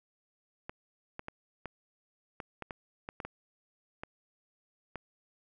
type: clicks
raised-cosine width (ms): 0.5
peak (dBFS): -24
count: 12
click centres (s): 0.695 / 1.194 / 1.284 / 1.657 / 2.402 / 2.623 / 2.708 / 3.089 / 3.202 / 3.25 / 4.035 / 4.957
effects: none